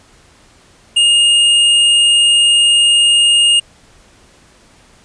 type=tone; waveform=square; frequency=2840 Hz; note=F7; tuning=28 cents sharp; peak=-8 dBFS; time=0.96-3.6 s; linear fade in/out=10 ms; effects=pink hiss -47 dBFS RMS until 5.04 s + resampled to 22050 Hz